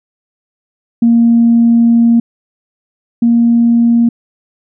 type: tone pair in turn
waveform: sine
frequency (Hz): 233.1 / 234.3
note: A#3 / A#3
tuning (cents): 0 / +9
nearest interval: unison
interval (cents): 9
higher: second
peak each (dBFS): -4 / -5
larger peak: first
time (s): 1.02-2.2 / 3.22-4.09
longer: first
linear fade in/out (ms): 5
effects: tanh soft clip ceiling 0 dBFS